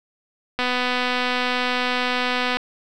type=click train; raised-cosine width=0.3 ms; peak=-7 dBFS; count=494; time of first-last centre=0.59-2.57 s; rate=249 Hz; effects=none